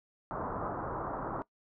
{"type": "low-pass noise", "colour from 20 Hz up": "white", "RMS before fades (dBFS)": -37, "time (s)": [0.31, 1.42], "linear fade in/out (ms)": 0, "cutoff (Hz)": 1300, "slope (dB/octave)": 48, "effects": ["noise-tail reverb RT60 0.1 s tail -20 dB re dry"]}